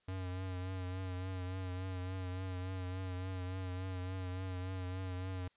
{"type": "tone with vibrato", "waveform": "square", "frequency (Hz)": 92.5, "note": "F#2", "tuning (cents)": 0, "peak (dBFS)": -39, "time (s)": [0.08, 5.48], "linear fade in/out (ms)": 5, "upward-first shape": "triangle", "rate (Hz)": 3.5, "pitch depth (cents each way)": 43, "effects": ["white hiss -75 dBFS RMS until 5.56 s", "resampled to 8000 Hz"]}